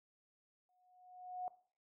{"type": "tone with exponential growth", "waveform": "sine", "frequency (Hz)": 729, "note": "F#5", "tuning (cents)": -26, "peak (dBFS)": -37, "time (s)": [0.69, 1.48], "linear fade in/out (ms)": 1, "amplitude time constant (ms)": 170, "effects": ["noise-tail reverb RT60 0.5 s tail -18 dB re dry"]}